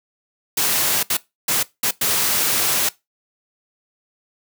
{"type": "noise bursts at uneven times", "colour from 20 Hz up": "white", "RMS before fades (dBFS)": -19, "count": 5, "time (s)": [[0.57, 1.03], [1.1, 1.17], [1.48, 1.63], [1.83, 1.91], [2.01, 2.89]], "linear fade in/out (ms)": 5, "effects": ["noise-tail reverb RT60 0.2 s tail -20 dB re dry", "high-pass 100 Hz 12 dB/octave"]}